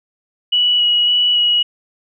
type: tone with vibrato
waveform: sine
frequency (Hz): 2927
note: F#7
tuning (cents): -19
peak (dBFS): -11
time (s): 0.52-1.63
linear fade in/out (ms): 10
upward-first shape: square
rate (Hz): 1.8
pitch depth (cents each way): 10
effects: none